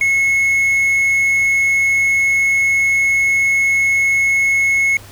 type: tone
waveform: triangle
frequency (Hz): 2183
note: C#7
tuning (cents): -27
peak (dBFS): -10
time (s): 0.01-4.97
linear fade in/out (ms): 2
effects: added 100 Hz sine -40 dBFS peak until 5.11 s + pink hiss -40 dBFS RMS until 5.11 s